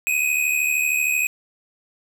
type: tone pair together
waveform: square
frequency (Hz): 2489 / 2562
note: D#7 / E7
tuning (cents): 0 / -50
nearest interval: minor second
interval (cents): 50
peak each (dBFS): -21 / -24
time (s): 0.07-1.27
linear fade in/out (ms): 0
effects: none